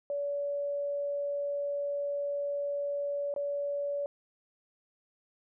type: tone with dropouts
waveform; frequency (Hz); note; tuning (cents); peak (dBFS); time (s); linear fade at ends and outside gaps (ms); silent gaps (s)
sine; 571; D5; -49; -30; 0.1-4.06; 1; 3.34-3.362
effects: none